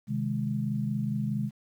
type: chord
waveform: sine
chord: Ab major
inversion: first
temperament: equal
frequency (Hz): 130.81 / 155.56 / 207.7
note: C3 / Eb3 / Ab3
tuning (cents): 0 / 0 / 0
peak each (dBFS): -31 / -34 / -30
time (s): 0.07-1.51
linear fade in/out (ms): 50
effects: 10-bit